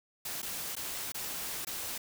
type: noise with dropouts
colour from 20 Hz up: white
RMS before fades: -38 dBFS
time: 0.25-1.98 s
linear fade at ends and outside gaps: 5 ms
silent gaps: 0.419-0.427 / 0.754-0.765 / 1.121-1.144 / 1.649-1.669 s
effects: none